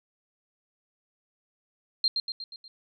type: tone with echo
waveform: sine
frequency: 4186 Hz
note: C8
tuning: in tune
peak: -20 dBFS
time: 2.04-2.08 s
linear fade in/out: 2 ms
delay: 120 ms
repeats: 5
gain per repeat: -5 dB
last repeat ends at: 2.68 s
effects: none